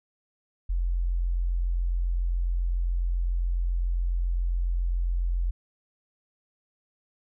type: tone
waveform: sine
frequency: 43.65 Hz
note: F1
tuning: in tune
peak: -23 dBFS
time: 0.69-5.51 s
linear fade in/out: 10 ms
effects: none